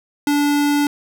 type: tone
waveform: square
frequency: 290 Hz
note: D4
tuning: 22 cents flat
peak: -15 dBFS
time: 0.27-0.87 s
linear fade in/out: 2 ms
effects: none